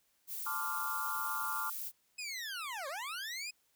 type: noise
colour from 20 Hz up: violet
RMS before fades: -41 dBFS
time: 0.27-1.92 s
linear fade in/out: 50 ms
type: chord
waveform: sine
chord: D minor seventh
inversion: second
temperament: equal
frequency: 880 / 1046.5 / 1174.7 / 1396.9 Hz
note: A5 / C6 / D6 / F6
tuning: 0 / 0 / 0 / 0 cents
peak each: -44 / -44 / -39 / -39 dBFS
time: 0.46-1.7 s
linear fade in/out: 5 ms
type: linear two-way sweep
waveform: 20% pulse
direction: down then up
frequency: 2566 to 523.3 to 2544 Hz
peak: -34 dBFS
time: 2.18-3.51 s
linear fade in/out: 10 ms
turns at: 2.88 s
effects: white hiss -74 dBFS RMS until 3.75 s